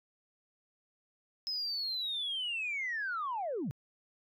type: linear sweep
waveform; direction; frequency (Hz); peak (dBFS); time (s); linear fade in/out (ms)
sine; down; 5150 to 110.1; -32; 1.47-3.71; 0
effects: tanh soft clip ceiling -29 dBFS